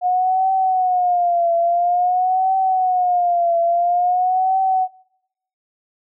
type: tone with vibrato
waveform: sine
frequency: 720 Hz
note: F#5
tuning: 47 cents flat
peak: -14 dBFS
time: 0.01-4.88 s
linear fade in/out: 50 ms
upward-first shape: triangle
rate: 0.49 Hz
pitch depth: 110 cents each way
effects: noise-tail reverb RT60 0.8 s tail -26 dB re dry